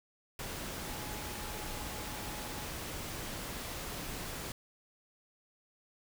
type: tone in noise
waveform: sine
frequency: 844 Hz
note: G#5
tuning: 28 cents sharp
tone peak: -50 dBFS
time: 0.83-2.65 s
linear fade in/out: 2 ms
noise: pink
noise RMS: -41 dBFS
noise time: 0.39-4.52 s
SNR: -12 dB
effects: none